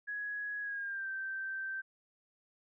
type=tone with pitch glide; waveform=sine; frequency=1671 to 1559.1 Hz; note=G#6 to G6; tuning=+10 to -10 cents; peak=-36 dBFS; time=0.07-1.82 s; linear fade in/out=20 ms; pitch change=-120 cents; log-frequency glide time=0.61-1.09 s; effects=none